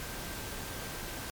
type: tone in noise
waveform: sine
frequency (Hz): 1568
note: G6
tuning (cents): 0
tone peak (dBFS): -51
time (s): 0-1.3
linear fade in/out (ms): 0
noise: pink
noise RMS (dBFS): -40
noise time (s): 0-1.3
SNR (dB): -14
effects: MP3 96 kbps